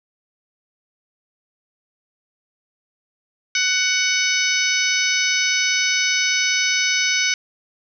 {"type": "harmonic tone with a mistuned harmonic", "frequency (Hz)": 745, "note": "F#5", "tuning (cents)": 12, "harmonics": [2, 3, 4, 5, 6, 7, 8], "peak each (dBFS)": [-25, -21, -26, -27, -29, -25, -24], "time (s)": [3.55, 7.34], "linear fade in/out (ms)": 2, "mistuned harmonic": 8, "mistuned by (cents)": 17, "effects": []}